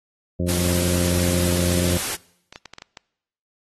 harmonic tone, 88.1 Hz, F2, 16 cents sharp, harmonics 1 / 2 / 3 / 4 / 5 / 6 / 7, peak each -24 / -24 / -30 / -30 / -38 / -32 / -37 dBFS, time 0.39-1.98 s, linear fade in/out 10 ms
white noise, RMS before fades -26 dBFS, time 0.48-2.16 s, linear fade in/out 10 ms
clicks, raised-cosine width 0.2 ms, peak -20 dBFS, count 10, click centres 1.349 / 1.97 / 2.023 / 2.526 / 2.559 / 2.657 / 2.736 / 2.784 / 2.821 / 2.972 s
effects noise-tail reverb RT60 0.8 s tail -23 dB re dry + AAC 32 kbps

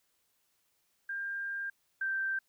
sine tone pair in turn, 1598 / 1566 Hz, G6 / G6, +33 / -2 cents, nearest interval unison, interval 35 cents, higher first, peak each -34 / -30 dBFS, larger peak second, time 1.09-1.7 / 2.01-2.39 s, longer first, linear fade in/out 5 ms, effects white hiss -75 dBFS RMS until 2.48 s

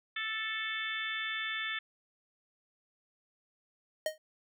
harmonic tone, 440 Hz, A4, in tune, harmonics 3 / 4 / 5 / 6 / 7 / 8, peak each -43 / -37 / -40 / -45 / -46 / -40 dBFS, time 0.16-1.79 s, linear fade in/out 5 ms
square tone with exponential decay, 622.3 Hz, D#5, in tune, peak -27 dBFS, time 4.06-4.18 s, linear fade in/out 2 ms, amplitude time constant 26 ms
effects none

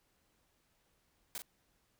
white noise with echo, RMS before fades -41 dBFS, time 1.35-1.38 s, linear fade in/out 0 ms, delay 40 ms, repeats 1, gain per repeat -6 dB, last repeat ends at 1.42 s, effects pink hiss -75 dBFS RMS until 1.99 s

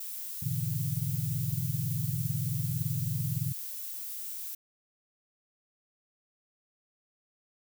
violet noise, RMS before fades -39 dBFS, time 0-4.55 s, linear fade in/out 5 ms
sine chord, E dominant seventh, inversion first, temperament equal, 103.83 / 123.47 / 146.83 / 164.81 Hz, G#2 / B2 / D3 / E3, 0 / 0 / 0 / 0 cents, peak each -37 / -33 / -34 / -37 dBFS, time 0.42-3.53 s, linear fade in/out 10 ms
effects none

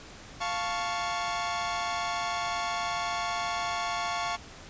sawtooth chord, F augmented, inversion none, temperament equal, 698.5 / 880 / 1108.7 Hz, F5 / A5 / C#6, 0 / 0 / 0 cents, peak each -29 / -32 / -29 dBFS, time 0.4-4.37 s, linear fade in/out 20 ms, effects pink hiss -47 dBFS RMS until 4.69 s + resampled to 16000 Hz

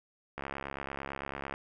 click train, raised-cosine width 0.5 ms, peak -22 dBFS, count 81, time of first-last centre 0.38-1.539 s, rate 69 Hz, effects none

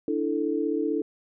sine chord, D suspended second, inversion none, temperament equal, 293.7 / 329.6 / 440 Hz, D4 / E4 / A4, 0 / 0 / 0 cents, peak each -28 dBFS, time 0.08-1.02 s, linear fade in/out 2 ms, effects none

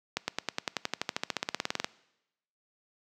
accelerating click train, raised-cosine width 0.2 ms, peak -11 dBFS, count 24, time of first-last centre 0.17-1.845 s, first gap 110 ms, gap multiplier 0.96, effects noise-tail reverb RT60 0.9 s tail -21 dB re dry + high-pass 150 Hz 12 dB/octave

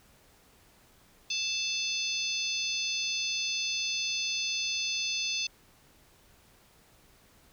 harmonic tone with a mistuned harmonic, 880 Hz, A5, in tune, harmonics 3 / 4 / 5 / 6 / 7, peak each -34 / -35 / -36 / -37 / -37 dBFS, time 1.3-5.47 s, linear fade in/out 5 ms, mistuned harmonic 6, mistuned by -82 cents, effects pink hiss -61 dBFS RMS until 7.52 s

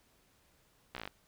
slowing click train, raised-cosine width 0.3 ms, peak -24 dBFS, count 8, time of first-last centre 0.95-1.076 s, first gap 15 ms, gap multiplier 1.06, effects pink hiss -69 dBFS RMS until 1.27 s

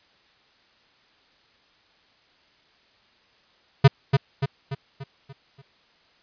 square tone with echo, 137.1 Hz, C#3, 19 cents flat, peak -9 dBFS, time 3.84-3.88 s, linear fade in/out 10 ms, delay 290 ms, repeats 6, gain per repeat -6 dB, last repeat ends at 5.62 s, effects white hiss -60 dBFS RMS until 6.22 s + resampled to 11025 Hz

